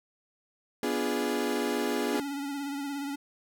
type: chord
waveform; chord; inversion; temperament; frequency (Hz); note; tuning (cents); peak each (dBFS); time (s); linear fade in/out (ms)
35% pulse; B diminished seventh; none; equal; 246.9 / 293.7 / 349.2 / 415.3; B3 / D4 / F4 / Ab4; 0 / 0 / 0 / 0; -31 / -32 / -33 / -30; 0.83-2.2; 2
type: tone with vibrato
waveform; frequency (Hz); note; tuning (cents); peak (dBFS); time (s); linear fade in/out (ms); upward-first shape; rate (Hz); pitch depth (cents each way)
square; 281.6; C#4; +27; -33; 2.13-3.16; 10; sine; 17; 39
effects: none